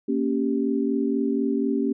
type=chord; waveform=sine; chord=G diminished; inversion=first; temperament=equal; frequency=233.1 / 277.2 / 392 Hz; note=Bb3 / Db4 / G4; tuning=0 / 0 / 0 cents; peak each=-25 / -24 / -27 dBFS; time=0.08-1.93 s; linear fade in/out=10 ms; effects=none